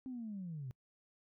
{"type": "linear sweep", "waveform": "sine", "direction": "down", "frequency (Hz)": [265.3, 121.2], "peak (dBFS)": -40, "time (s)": [0.06, 0.71], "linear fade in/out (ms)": 0, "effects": ["noise-tail reverb RT60 0.1 s tail -26 dB re dry", "tanh soft clip ceiling -36 dBFS"]}